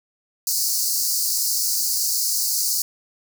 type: high-pass noise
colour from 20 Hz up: pink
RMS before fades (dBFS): -22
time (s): 0.47-2.82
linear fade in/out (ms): 2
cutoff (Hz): 4400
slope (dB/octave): 96
effects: none